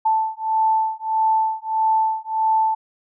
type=beating tone pair; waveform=sine; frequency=880 / 881.6 Hz; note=A5 / A5; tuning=0 / +3 cents; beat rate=1.6 Hz; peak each=-20 dBFS; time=0.05-2.75 s; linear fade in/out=10 ms; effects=none